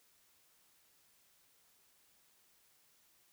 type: silence
effects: white hiss -70 dBFS RMS until 3.32 s